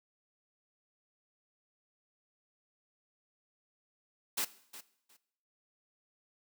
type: noise with echo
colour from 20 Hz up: white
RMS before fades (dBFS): -33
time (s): 4.37-4.45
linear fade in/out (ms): 10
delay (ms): 360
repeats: 2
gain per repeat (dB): -15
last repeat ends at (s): 5.17
effects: noise-tail reverb RT60 0.7 s tail -17 dB re dry + high-pass 200 Hz 12 dB/octave